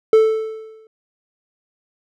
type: tone with exponential decay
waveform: triangle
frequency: 440 Hz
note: A4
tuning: in tune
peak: -4 dBFS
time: 0.13-0.87 s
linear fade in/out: 2 ms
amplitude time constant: 160 ms
effects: none